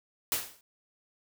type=noise with exponential decay; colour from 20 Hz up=white; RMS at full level=-26 dBFS; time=0.32-0.61 s; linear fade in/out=1 ms; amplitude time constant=63 ms; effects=none